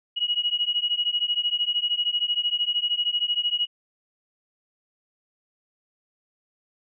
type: beating tone pair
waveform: sine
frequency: 2898 / 2911 Hz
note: F#7 / F#7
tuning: -37 / -29 cents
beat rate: 13 Hz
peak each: -25 dBFS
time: 0.16-3.67 s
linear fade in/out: 20 ms
effects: none